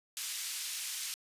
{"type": "band-pass noise", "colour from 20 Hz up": "white", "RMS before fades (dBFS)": -39, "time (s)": [0.17, 1.14], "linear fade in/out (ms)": 0, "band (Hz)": [2400, 9600], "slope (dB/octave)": 12, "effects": ["resampled to 32000 Hz"]}